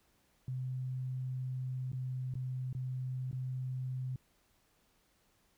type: tone with dropouts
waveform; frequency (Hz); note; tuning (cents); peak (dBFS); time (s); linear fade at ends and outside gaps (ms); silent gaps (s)
sine; 128.6; C3; -30; -35; 0.48-4.16; 2; 1.918-1.931 / 2.34-2.353 / 2.729-2.749 / 3.313-3.328
effects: pink hiss -72 dBFS RMS until 5.57 s